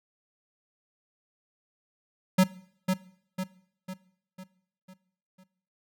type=tone with echo; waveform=square; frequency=185.9 Hz; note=F#3; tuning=8 cents sharp; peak=-17 dBFS; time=2.38-2.44 s; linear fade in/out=10 ms; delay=500 ms; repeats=6; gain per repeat=-6 dB; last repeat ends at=5.44 s; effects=noise-tail reverb RT60 0.7 s tail -20 dB re dry